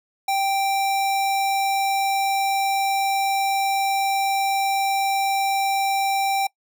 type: tone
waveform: square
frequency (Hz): 784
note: G5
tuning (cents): 0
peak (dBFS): -20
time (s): 0.28-6.47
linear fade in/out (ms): 5
effects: noise-tail reverb RT60 0.1 s tail -23 dB re dry